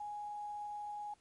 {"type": "tone with quantisation", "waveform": "sine", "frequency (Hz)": 830.6, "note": "G#5", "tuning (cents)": 0, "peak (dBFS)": -40, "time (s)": [0, 1.14], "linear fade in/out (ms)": 5, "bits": 11, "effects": ["pink hiss -71 dBFS RMS until 1.2 s", "MP3 48 kbps"]}